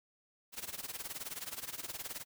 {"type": "noise with tremolo", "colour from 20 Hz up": "white", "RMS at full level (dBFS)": -40, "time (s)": [0.52, 2.25], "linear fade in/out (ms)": 50, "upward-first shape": "sine", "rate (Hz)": 19, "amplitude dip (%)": 85, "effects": []}